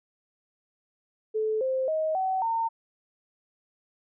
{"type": "tone with pitch steps", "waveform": "sine", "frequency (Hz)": [434.8, 523.1, 629.3, 757, 910.7], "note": ["A4", "C5", "D#5", "F#5", "A#5"], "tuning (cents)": [-21, -1, 19, 39, -41], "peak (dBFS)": -24, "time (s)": [1.34, 2.69], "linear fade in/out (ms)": 20, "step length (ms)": 270, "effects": []}